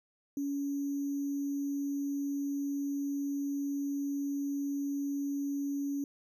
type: tone with sample-and-hold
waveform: sine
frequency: 282.1 Hz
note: C#4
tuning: 30 cents sharp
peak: -31 dBFS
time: 0.37-6.04 s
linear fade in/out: 2 ms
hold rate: 6300 Hz
effects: none